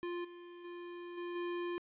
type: tone with level steps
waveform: square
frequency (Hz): 349.2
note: F4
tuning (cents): 0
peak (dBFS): -38 / -50 / -45 / -40 / -37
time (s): 0.03-1.78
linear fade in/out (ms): 0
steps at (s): 0.24 / 0.64 / 1.17 / 1.35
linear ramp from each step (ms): 10
effects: resampled to 8000 Hz + 12-bit